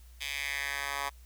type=tone with high-pass filter sweep; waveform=10% pulse; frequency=140.3 Hz; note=C#3; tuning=21 cents sharp; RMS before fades=-35 dBFS; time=0.2-1.1 s; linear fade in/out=20 ms; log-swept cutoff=2800 to 1100 Hz; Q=2.7; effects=added 60 Hz sine -50 dBFS peak until 1.25 s + white hiss -63 dBFS RMS until 1.25 s